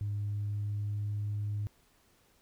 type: tone with pitch glide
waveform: sine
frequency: 102.8 to 103.75 Hz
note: G#2 to G#2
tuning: -17 to -1 cents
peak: -30 dBFS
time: 0.01-1.67 s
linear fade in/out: 0 ms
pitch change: +16 cents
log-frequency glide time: 0.12-1.28 s
effects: tanh soft clip ceiling -28 dBFS + pink hiss -67 dBFS RMS until 2.41 s